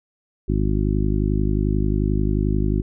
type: harmonic tone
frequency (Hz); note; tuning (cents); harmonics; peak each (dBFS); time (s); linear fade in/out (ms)
51.3; G#1; -21; 1 / 2 / 3 / 4 / 5 / 6 / 7; -21 / -24 / -26 / -27 / -28 / -29 / -29; 0.48-2.82; 10
effects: none